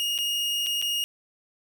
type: tone with dropouts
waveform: 40% pulse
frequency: 2858 Hz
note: F7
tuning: 39 cents sharp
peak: -24 dBFS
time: 0-1.04 s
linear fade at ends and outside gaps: 0 ms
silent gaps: 0.179-0.187 / 0.663-0.668 / 0.816-0.824 s
effects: none